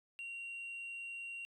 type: tone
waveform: sine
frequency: 2755 Hz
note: F7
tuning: 24 cents flat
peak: -40 dBFS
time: 0.19-1.45 s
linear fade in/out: 0 ms
effects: tanh soft clip ceiling -41 dBFS